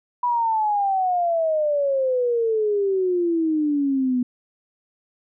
sine exponential sweep, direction down, 986 to 244.9 Hz, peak -18 dBFS, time 0.23-4.23 s, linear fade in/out 5 ms, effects none

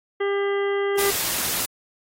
harmonic tone, 399.8 Hz, G4, 34 cents sharp, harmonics 1 / 2 / 3 / 4 / 5 / 7 / 8, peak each -21 / -34 / -33 / -36 / -32 / -45 / -41 dBFS, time 0.2-1.11 s, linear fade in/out 10 ms
white noise, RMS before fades -25 dBFS, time 0.98-1.66 s, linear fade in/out 10 ms
effects AAC 48 kbps

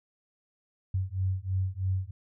sine beating tone pair, 92.8 / 95.9 Hz, F#2 / G2, +6 / -37 cents, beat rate 3.1 Hz, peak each -30 dBFS, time 0.94-2.11 s, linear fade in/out 5 ms, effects none

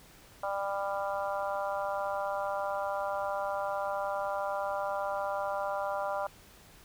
harmonic tone, 198.3 Hz, G3, 20 cents sharp, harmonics 3 / 4 / 5 / 6 / 7, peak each -34 / -36 / -38 / -40 / -41 dBFS, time 0.43-6.27 s, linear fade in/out 5 ms, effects pink hiss -56 dBFS RMS until 6.84 s

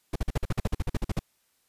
brown noise bursts, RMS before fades -25 dBFS, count 15, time 0.13-1.193 s, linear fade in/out 5 ms, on 27 ms, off 47 ms, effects white hiss -70 dBFS RMS until 1.68 s + resampled to 32000 Hz

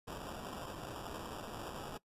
violet noise with sample-and-hold, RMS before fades -45 dBFS, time 0.07-1.98 s, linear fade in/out 10 ms, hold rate 2100 Hz, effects noise-tail reverb RT60 0.1 s tail -19 dB re dry + resampled to 32000 Hz

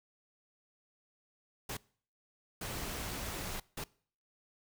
pink noise bursts at uneven times, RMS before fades -40 dBFS, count 3, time 1.69-1.77 / 2.61-3.6 / 3.77-3.84 s, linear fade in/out 5 ms, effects noise-tail reverb RT60 0.5 s tail -23 dB re dry

